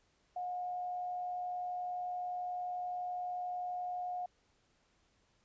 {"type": "tone with frequency modulation", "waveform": "sine", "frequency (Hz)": 721, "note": "F#5", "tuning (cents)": -45, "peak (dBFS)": -36, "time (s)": [0.36, 4.26], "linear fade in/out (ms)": 5, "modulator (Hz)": 88.5, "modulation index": 0.2, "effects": ["pink hiss -73 dBFS RMS until 5.44 s", "resampled to 16000 Hz"]}